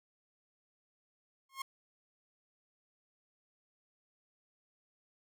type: tone with exponential growth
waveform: sawtooth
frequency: 1076 Hz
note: C6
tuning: 48 cents sharp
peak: -31 dBFS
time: 1.49-1.62 s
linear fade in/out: 5 ms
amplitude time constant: 27 ms
effects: none